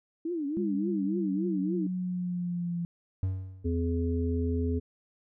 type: tone with vibrato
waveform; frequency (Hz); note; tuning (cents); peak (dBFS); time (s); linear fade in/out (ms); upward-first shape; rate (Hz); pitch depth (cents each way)
sine; 314.1; D#4; +16; -29; 0.25-1.87; 5; triangle; 3.5; 240
type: exponential sweep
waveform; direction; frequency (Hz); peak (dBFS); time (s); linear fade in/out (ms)
sine; down; 202.6 to 171.1; -29; 0.57-2.85; 0
type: tone with exponential decay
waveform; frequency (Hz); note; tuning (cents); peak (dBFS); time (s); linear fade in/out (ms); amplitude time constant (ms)
triangle; 94.2; F#2; +32; -22; 3.23-3.88; 0; 140
type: harmonic tone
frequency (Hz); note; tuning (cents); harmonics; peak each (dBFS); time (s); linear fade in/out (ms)
84.4; E2; +41; 1 / 3 / 5; -28 / -31 / -34; 3.64-4.8; 20
effects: none